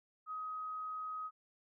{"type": "tone", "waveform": "sine", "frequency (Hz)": 1261, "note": "D#6", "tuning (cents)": 23, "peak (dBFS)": -39, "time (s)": [0.26, 1.31], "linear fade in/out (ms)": 50, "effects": []}